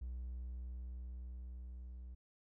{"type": "tone with level ramp", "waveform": "triangle", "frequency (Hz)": 61.74, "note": "B1", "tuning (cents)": 0, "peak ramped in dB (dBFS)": [-38, -45], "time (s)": [0.01, 2.15], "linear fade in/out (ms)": 10, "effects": ["tanh soft clip ceiling -35 dBFS"]}